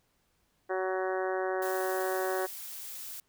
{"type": "harmonic tone", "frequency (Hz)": 187.3, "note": "F#3", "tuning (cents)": 21, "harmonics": [2, 3, 4, 5, 6, 7, 8, 9, 10], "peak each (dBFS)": [-32, -35, -36, -44, -41, -48, -41, -44, -45], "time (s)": [0.69, 2.47], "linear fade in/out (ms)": 20}
{"type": "noise", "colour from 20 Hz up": "blue", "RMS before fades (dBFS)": -42, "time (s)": [1.62, 3.2], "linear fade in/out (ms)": 2}
{"effects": ["pink hiss -73 dBFS RMS until 3.28 s"]}